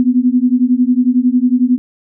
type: beating tone pair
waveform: sine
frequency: 243.9 / 254.9 Hz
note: B3 / C4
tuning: -21 / -45 cents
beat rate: 11 Hz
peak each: -12 dBFS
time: 0-1.78 s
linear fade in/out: 0 ms
effects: none